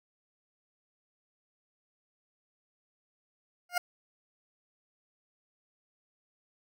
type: tone with exponential growth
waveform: 20% pulse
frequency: 710 Hz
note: F5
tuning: 28 cents sharp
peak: -18 dBFS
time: 3.69-3.78 s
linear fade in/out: 5 ms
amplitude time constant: 18 ms
effects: none